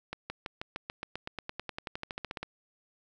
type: accelerating click train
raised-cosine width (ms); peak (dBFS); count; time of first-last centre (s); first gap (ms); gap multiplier
0.3; -20; 23; 0.13-2.43; 170; 0.95
effects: none